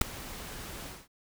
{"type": "noise with ADSR envelope", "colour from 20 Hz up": "pink", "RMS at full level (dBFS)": -19, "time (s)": [0.01, 1.08], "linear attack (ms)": 6, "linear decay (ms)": 5, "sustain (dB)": -23, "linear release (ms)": 220, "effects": []}